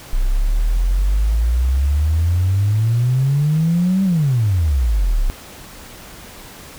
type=exponential two-way sweep; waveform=sine; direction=up then down; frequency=30.84 to 196 to 30.84 Hz; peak=-12 dBFS; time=0.13-5.3 s; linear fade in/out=0 ms; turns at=4.04 s; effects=tanh soft clip ceiling -8 dBFS + pink hiss -38 dBFS RMS until 6.78 s